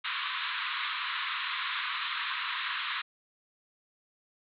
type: band-pass noise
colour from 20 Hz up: pink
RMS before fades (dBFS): -34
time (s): 0.04-3.02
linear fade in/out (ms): 10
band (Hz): 1000 to 4000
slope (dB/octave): 96
effects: none